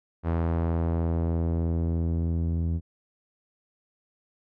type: tone with low-pass filter sweep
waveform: sawtooth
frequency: 83.2 Hz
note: E2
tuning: 17 cents sharp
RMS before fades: -26 dBFS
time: 0.23-2.81 s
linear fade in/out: 50 ms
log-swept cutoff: 1300 to 200 Hz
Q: 0.79
effects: none